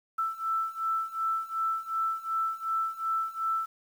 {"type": "beating tone pair", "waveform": "sine", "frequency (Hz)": [1324, 1326.7], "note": ["E6", "E6"], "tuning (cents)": [7, 11], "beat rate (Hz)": 2.7, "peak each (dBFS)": [-32, -30], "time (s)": [0.18, 3.66], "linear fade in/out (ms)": 10, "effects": ["9-bit"]}